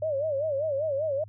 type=tone with vibrato; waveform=sine; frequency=587.3 Hz; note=D5; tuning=in tune; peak=-25 dBFS; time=0.02-1.24 s; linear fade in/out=5 ms; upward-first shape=sine; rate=5.1 Hz; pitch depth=150 cents each way; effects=added 103 Hz sine -44 dBFS peak until 1.28 s